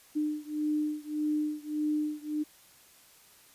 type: beating tone pair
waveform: sine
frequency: 301.2 / 302.9 Hz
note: D4 / D#4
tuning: +44 / -46 cents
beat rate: 1.7 Hz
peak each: -31 / -32 dBFS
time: 0.15-2.44 s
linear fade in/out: 20 ms
effects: white hiss -58 dBFS RMS until 3.54 s + resampled to 32000 Hz